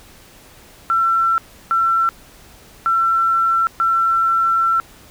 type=tone bursts at uneven times; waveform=sine; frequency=1347 Hz; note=E6; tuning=37 cents sharp; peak=-13 dBFS; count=4; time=0.9-1.38 / 1.71-2.09 / 2.86-3.67 / 3.8-4.8 s; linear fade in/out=0 ms; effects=pink hiss -45 dBFS RMS until 5.1 s